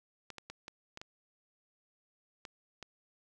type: clicks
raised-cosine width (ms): 0.2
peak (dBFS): -27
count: 8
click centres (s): 0.303 / 0.383 / 0.5 / 0.681 / 0.974 / 1.015 / 2.452 / 2.827
effects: none